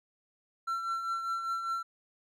triangle tone with tremolo, 1352 Hz, E6, 43 cents sharp, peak -27 dBFS, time 0.67-1.83 s, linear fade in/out 10 ms, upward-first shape triangle, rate 5 Hz, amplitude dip 55%, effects none

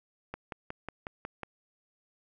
click train, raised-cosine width 0.5 ms, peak -22 dBFS, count 7, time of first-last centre 0.34-1.433 s, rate 5.49 Hz, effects none

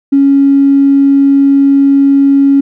triangle tone with tanh clipping, 277.2 Hz, C#4, in tune, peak -3 dBFS, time 0.12-2.61 s, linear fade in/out 10 ms, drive 2 dB, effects none

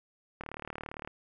click train, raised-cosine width 0.5 ms, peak -24 dBFS, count 26, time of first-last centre 0.41-1.075 s, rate 37.6 Hz, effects none

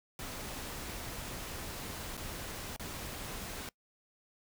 pink noise with dropouts, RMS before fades -42 dBFS, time 0.19-3.69 s, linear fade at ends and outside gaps 1 ms, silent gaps 2.17-2.176 / 2.763-2.796 s, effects noise-tail reverb RT60 0.1 s tail -23 dB re dry

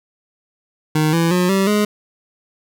25% pulse tone with pitch steps, 154.7 / 166.76 / 179.77 / 193.79 / 208.9 Hz, D#3 / E3 / F#3 / G3 / G#3, -10 / +20 / -50 / -20 / +10 cents, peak -10 dBFS, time 0.95-1.85 s, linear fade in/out 5 ms, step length 180 ms, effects none

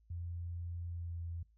sine tone with pitch glide, 86.1 to 84.57 Hz, F2 to E2, -24 to +45 cents, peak -39 dBFS, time 0.1-1.43 s, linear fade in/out 5 ms, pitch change -31 cents, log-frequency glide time 0.88-1.24 s, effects noise-tail reverb RT60 0.2 s tail -21 dB re dry + added 55 Hz sine -65 dBFS peak until 1.57 s

